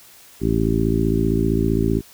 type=harmonic tone with a mistuned harmonic; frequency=55.4 Hz; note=A1; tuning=13 cents sharp; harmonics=1 / 2 / 3 / 4 / 5 / 6 / 7; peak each=-24 / -24 / -24 / -24 / -24 / -24 / -24 dBFS; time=0.4-2.02 s; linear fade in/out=50 ms; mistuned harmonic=1; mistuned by=-18 cents; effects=white hiss -47 dBFS RMS until 2.13 s